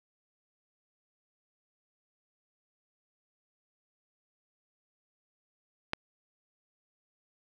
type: click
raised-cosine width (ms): 0.3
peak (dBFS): -13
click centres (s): 5.934
effects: none